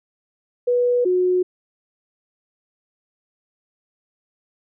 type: tone pair in turn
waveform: sine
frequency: 489.1 / 364.1 Hz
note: B4 / F#4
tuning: -17 / -28 cents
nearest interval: perfect fourth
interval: 511 cents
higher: first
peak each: -15 dBFS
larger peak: neither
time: 0.67-1.05 / 1.05-1.43 s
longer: neither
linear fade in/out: 10 ms
effects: none